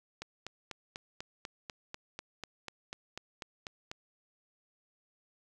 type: click train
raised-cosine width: 0.2 ms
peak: -23 dBFS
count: 16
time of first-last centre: 0.22-3.915 s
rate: 4.06 Hz
effects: none